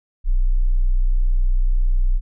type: tone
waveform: sine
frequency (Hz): 30.87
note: B0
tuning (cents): 0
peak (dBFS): -13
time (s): 0.24-2.21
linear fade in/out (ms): 50
effects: none